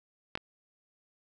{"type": "clicks", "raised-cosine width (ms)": 0.3, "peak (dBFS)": [-15, -24], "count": 2, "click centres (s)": [0.354, 0.375], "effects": []}